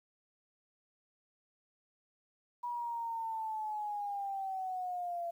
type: linear sweep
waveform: sine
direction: down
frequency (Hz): 970 to 679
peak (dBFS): -35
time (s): 2.63-5.31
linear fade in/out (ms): 10
effects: 11-bit